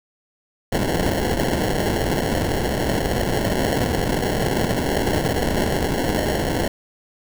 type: noise with sample-and-hold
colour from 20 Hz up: blue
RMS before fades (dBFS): -21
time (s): 0.72-6.68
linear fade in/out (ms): 5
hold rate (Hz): 1225
effects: none